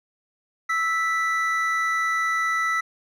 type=tone pair together; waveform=triangle; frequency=1314.8 / 1970 Hz; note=E6 / B6; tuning=-5 / -5 cents; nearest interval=perfect fifth; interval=700 cents; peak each=-22 dBFS; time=0.69-2.81 s; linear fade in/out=10 ms; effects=none